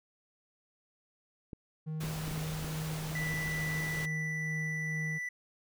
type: clicks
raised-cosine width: 3 ms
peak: -29 dBFS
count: 7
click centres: 1.532 / 2.036 / 2.281 / 2.312 / 2.378 / 2.645 / 3.341 s
type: tone with tremolo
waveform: triangle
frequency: 156.5 Hz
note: D#3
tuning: 10 cents sharp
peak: -32 dBFS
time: 1.86-5.19 s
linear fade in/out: 20 ms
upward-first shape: sine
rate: 2.3 Hz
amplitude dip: 25%
type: noise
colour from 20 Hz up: pink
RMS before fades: -42 dBFS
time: 2-4.06 s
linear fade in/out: 10 ms
type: tone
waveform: triangle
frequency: 1975.5 Hz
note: B6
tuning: in tune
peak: -33 dBFS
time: 3.15-5.29 s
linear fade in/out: 5 ms
effects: none